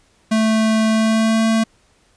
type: tone with pitch glide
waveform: square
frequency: 219.9 to 223.4 Hz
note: A3 to A3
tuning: -1 to +27 cents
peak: -14 dBFS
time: 0.31-1.64 s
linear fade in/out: 10 ms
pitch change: +28 cents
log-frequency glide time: 0.89-1.45 s
effects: pink hiss -57 dBFS RMS until 2.16 s + resampled to 22050 Hz